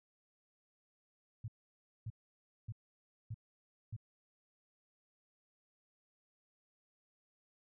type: tone bursts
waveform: sine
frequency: 111 Hz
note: A2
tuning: 16 cents sharp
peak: -39 dBFS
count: 5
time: 1.44-3.965 s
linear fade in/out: 5 ms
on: 41 ms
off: 580 ms
effects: none